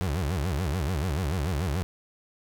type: tone with vibrato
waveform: 30% pulse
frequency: 80.9 Hz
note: E2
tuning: 32 cents flat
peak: -23 dBFS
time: 0.01-1.83 s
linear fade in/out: 0 ms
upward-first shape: sine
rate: 6.9 Hz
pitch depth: 300 cents each way
effects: none